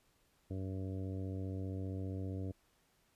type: harmonic tone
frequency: 95.1 Hz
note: F#2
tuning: 48 cents sharp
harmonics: 1 / 2 / 3 / 4 / 5 / 6 / 7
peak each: -39 / -47 / -45 / -52 / -51 / -56 / -58 dBFS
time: 0.5-2.52 s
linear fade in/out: 10 ms
effects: pink hiss -73 dBFS RMS until 3.15 s + resampled to 32000 Hz